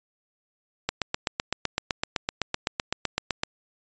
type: click train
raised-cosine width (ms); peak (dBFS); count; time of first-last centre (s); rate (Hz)
0.2; -7; 21; 0.89-3.435; 7.86
effects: resampled to 16000 Hz